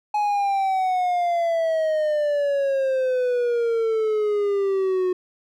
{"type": "exponential sweep", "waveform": "triangle", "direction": "down", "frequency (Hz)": [843, 363.2], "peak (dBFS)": -17, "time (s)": [0.14, 5.13], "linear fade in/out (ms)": 5, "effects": []}